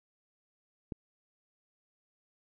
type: click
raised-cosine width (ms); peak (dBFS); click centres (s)
3; -24; 0.922
effects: none